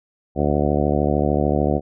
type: harmonic tone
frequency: 73.42 Hz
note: D2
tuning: in tune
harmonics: 1 / 2 / 3 / 4 / 5 / 6 / 7 / 8 / 9 / 10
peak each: -24 / -24 / -24 / -25 / -25 / -28 / -26 / -27 / -28 / -28 dBFS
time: 0.35-1.81 s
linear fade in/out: 50 ms
effects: none